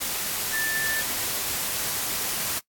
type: tone in noise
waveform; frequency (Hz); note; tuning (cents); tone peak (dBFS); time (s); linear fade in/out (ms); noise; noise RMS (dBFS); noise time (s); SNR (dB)
sine; 1766; A6; +6; -26; 0.52-1.02; 20; white; -28; 0-2.6; -1
effects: noise-tail reverb RT60 0.1 s tail -19 dB re dry + AAC 64 kbps